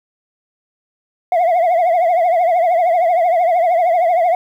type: tone with vibrato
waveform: sine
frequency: 692 Hz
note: F5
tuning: 16 cents flat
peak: -8 dBFS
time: 1.32-4.35 s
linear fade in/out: 2 ms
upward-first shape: triangle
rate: 13 Hz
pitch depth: 130 cents each way
effects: tanh soft clip ceiling -10 dBFS + 8-bit